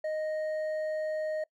sine tone with hard clipping, 621 Hz, D#5, 3 cents flat, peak -31 dBFS, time 0.04-1.44 s, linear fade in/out 5 ms, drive 4 dB, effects noise-tail reverb RT60 0.1 s tail -23 dB re dry

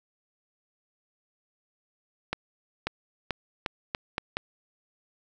accelerating click train, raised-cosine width 0.3 ms, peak -12 dBFS, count 7, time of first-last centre 2.33-4.369 s, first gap 540 ms, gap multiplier 0.81, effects none

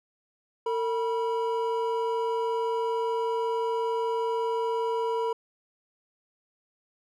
triangle tone pair together, 454.2 / 972 Hz, A#4 / B5, -45 / -28 cents, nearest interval octave + minor second, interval 1317 cents, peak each -25 / -28 dBFS, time 0.66-5.33 s, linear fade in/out 5 ms, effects none

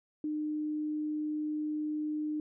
sine tone, 303.6 Hz, D#4, 42 cents flat, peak -31 dBFS, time 0.24-2.4 s, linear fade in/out 2 ms, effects none

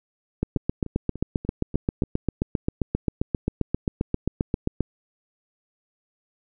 two click trains, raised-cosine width 3 ms, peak -21 / -9 dBFS, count 6 / 34, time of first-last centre 0.57-2.036 / 0.43-4.807 s, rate 3.41 / 7.54 Hz, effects none

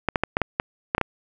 clicks, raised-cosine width 0.5 ms, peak -5 dBFS, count 9, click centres 0.087 / 0.158 / 0.236 / 0.369 / 0.417 / 0.599 / 0.949 / 0.981 / 1.013 s, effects none

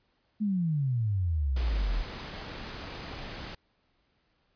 sine exponential sweep, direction down, 218.3 to 38.89 Hz, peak -25 dBFS, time 0.4-2.03 s, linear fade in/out 20 ms
pink noise, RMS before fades -40 dBFS, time 1.56-3.55 s, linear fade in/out 5 ms
effects pink hiss -72 dBFS RMS until 4.55 s + resampled to 11025 Hz

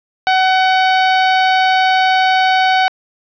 sawtooth tone, 752 Hz, F#5, 28 cents sharp, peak -6 dBFS, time 0.27-2.88 s, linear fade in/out 0 ms, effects resampled to 11025 Hz + 7-bit

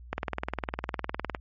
click train, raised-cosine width 0.5 ms, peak -14 dBFS, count 25, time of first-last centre 0.13-1.348 s, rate 19.7 Hz, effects added 60 Hz sine -44 dBFS peak until 1.4 s + MP3 32 kbps

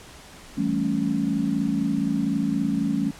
sine chord, A dominant seventh, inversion second, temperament equal, 164.81 / 196 / 220 / 277.2 Hz, E3 / G3 / A3 / C#4, 0 / 0 / 0 / 0 cents, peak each -30 / -27 / -26 / -25 dBFS, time 0.57-3.11 s, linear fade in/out 10 ms, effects pink hiss -45 dBFS RMS until 3.19 s + low-pass 10000 Hz 12 dB/octave

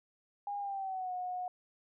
sine tone with pitch glide, 812 to 727.6 Hz, G#5 to F#5, -39 to -29 cents, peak -35 dBFS, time 0.47-1.48 s, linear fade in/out 2 ms, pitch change -190 cents, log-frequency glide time 0.59-1.13 s, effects none

